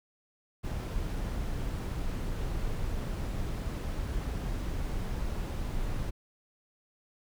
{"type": "noise", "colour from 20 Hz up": "brown", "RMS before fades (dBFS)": -33, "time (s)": [0.63, 6.11], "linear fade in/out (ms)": 20, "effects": []}